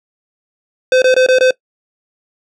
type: tone bursts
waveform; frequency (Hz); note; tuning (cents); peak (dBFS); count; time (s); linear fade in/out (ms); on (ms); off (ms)
square; 513; C5; -34; -8; 5; 0.92-1.508; 2; 100; 22
effects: noise-tail reverb RT60 0.1 s tail -21 dB re dry + low-pass 5000 Hz 12 dB/octave